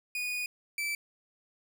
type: tone pair in turn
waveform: 40% pulse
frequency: 2467 / 2322 Hz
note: D#7 / D7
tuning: -15 / -20 cents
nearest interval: minor second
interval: 105 cents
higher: first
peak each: -31 / -30 dBFS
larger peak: second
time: 0.15-0.46 / 0.78-0.95 s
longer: first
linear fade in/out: 2 ms
effects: none